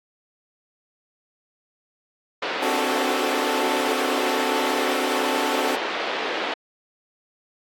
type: band-pass noise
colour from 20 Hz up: pink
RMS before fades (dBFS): -27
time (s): 2.42-6.54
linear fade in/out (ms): 5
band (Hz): 350 to 3700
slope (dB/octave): 24
type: chord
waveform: 20% pulse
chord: D dominant seventh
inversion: third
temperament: equal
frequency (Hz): 261.6 / 293.7 / 370 / 440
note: C4 / D4 / F#4 / A4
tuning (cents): 0 / 0 / 0 / 0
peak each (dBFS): -23 / -25 / -23 / -22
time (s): 2.62-5.76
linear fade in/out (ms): 10
effects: AAC 64 kbps